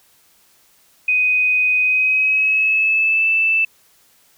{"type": "tone with pitch glide", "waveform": "sine", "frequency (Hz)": [2500, 2643], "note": ["D#7", "E7"], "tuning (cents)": [8, 4], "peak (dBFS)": -13, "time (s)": [1.08, 3.65], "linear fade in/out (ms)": 5, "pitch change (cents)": 96, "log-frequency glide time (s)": [1.81, 3.28], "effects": ["white hiss -55 dBFS RMS until 4.37 s"]}